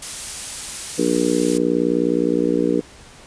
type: noise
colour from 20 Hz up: blue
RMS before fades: -26 dBFS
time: 0.02-1.58 s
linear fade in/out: 5 ms
type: harmonic tone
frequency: 59.6 Hz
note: A#1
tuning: 39 cents sharp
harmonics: 3 / 4 / 5 / 6 / 7 / 8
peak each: -26 / -24 / -20 / -25 / -23 / -23 dBFS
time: 0.98-2.81 s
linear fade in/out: 10 ms
effects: pink hiss -44 dBFS RMS until 3.26 s + resampled to 22050 Hz